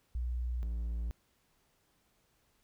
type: tone pair in turn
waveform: sine / triangle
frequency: 60.6 / 57.63 Hz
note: B1 / A#1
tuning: -32 / -19 cents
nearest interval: minor second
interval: 87 cents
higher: first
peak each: -32 / -31 dBFS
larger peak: second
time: 0.15-0.63 / 0.63-1.11 s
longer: neither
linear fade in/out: 0 ms
effects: pink hiss -73 dBFS RMS until 2.63 s